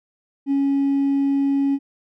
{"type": "tone with hard clipping", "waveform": "triangle", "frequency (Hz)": 277.2, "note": "C#4", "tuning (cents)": 0, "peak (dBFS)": -16, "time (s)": [0.46, 1.79], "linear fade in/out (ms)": 50, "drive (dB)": 2, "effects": []}